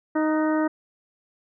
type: harmonic tone with a mistuned harmonic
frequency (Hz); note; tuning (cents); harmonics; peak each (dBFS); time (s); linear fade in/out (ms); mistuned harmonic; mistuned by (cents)
311.1; D#4; 0; 1 / 2 / 3 / 4 / 5 / 6; -21 / -27 / -31 / -33 / -35 / -37; 0.15-0.68; 10; 5; -43
effects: none